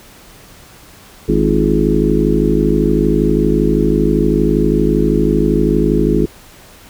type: harmonic tone with a mistuned harmonic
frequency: 52.6 Hz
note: G#1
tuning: 23 cents sharp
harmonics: 1 / 3 / 4 / 5 / 6 / 7 / 8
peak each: -18 / -18 / -18 / -18 / -18 / -18 / -18 dBFS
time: 1.28-6.26 s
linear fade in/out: 10 ms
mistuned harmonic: 7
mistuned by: -64 cents
effects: pink hiss -41 dBFS RMS until 6.89 s